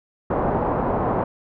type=low-pass noise; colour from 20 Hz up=white; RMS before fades=-22 dBFS; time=0.3-1.24 s; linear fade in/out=5 ms; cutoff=930 Hz; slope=24 dB/octave; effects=none